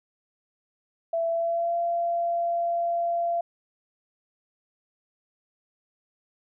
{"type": "tone with pitch glide", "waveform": "sine", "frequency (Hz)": [666, 685.1], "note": ["E5", "F5"], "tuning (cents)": [18, -33], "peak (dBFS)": -23, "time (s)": [1.13, 3.41], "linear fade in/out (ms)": 5, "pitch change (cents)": 49, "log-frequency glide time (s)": [1.28, 1.76], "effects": []}